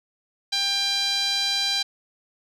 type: tone with band-pass filter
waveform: sawtooth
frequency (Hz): 795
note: G5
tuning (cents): +24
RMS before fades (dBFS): -24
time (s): 0.52-1.83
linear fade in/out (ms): 10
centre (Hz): 4200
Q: 3.9
effects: none